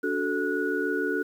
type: tone cluster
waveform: sine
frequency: 288.5 / 372.1 / 438.8 / 1464 Hz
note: D4 / F#4 / A4 / F#6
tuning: -31 / +10 / -5 / -19 cents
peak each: -30 dBFS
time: 0.03-1.23 s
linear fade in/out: 10 ms
effects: 9-bit